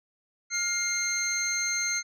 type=tone cluster; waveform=sine; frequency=1409 / 2118 / 4181 / 6340 Hz; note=F6 / C7 / C8 / G8; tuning=+15 / +21 / -2 / +19 cents; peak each=-34 / -30 / -33 / -28 dBFS; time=0.5-2.03 s; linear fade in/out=50 ms; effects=tanh soft clip ceiling -19 dBFS